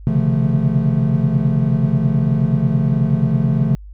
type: tone cluster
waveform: triangle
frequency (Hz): 129.5 / 138 / 148.1 / 171.2 / 218.9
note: C3 / C#3 / D3 / F3 / A3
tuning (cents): -17 / -7 / +15 / -34 / -9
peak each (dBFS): -18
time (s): 0.07-3.75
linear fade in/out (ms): 0
effects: added 50 Hz sine -33 dBFS peak until 3.93 s